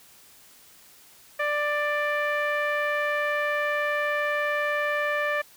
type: tone with low-pass filter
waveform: sawtooth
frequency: 590 Hz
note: D5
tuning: 8 cents sharp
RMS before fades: -26 dBFS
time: 1.39-5.42 s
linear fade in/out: 10 ms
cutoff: 2000 Hz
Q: 4.2
effects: white hiss -53 dBFS RMS until 5.56 s